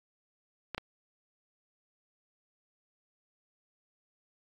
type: clicks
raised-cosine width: 0.3 ms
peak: -19 dBFS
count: 2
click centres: 0.747 / 0.78 s
effects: AAC 64 kbps